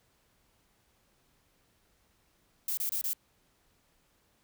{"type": "noise bursts", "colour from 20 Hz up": "violet", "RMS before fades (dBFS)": -32, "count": 4, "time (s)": [2.68, 3.133], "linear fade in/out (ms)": 2, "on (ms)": 93, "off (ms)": 27, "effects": ["pink hiss -70 dBFS RMS until 4.43 s"]}